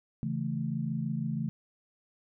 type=chord; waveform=sine; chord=A major; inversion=first; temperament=equal; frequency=138.59 / 164.81 / 220 Hz; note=C#3 / E3 / A3; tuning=0 / 0 / 0 cents; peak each=-34 dBFS; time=0.23-1.49 s; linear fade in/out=0 ms; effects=none